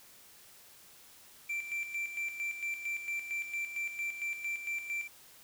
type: tone with tremolo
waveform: triangle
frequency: 2349 Hz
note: D7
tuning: in tune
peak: -31 dBFS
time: 1.49-5.08 s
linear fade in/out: 10 ms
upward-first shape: square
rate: 4.4 Hz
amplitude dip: 60%
effects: white hiss -57 dBFS RMS until 5.43 s